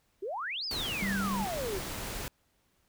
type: exponential two-way sweep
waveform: sine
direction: up then down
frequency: 355.9 to 5260 to 355.9 Hz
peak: -33 dBFS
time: 0.22-1.79 s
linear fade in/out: 10 ms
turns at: 0.65 s
type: noise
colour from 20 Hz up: pink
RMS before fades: -38 dBFS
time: 0.71-2.28 s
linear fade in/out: 0 ms
type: tone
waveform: sine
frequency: 196.5 Hz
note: G3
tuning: 4 cents sharp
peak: -31 dBFS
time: 1.02-1.45 s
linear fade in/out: 5 ms
effects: pink hiss -72 dBFS RMS until 2.88 s